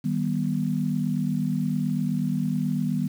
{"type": "chord", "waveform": "sine", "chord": "Eb augmented", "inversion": "none", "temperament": "just", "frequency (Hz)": [155.56, 194.45, 243.1], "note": ["Eb3", "G3", "B3"], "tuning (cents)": [0, -14, -27], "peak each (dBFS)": -27, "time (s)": [0.04, 3.08], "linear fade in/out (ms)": 10, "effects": ["8-bit"]}